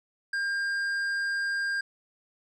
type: tone with tanh clipping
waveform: sine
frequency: 1603 Hz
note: G6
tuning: 38 cents sharp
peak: -28 dBFS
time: 0.33-1.81 s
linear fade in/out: 5 ms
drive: 8 dB
effects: none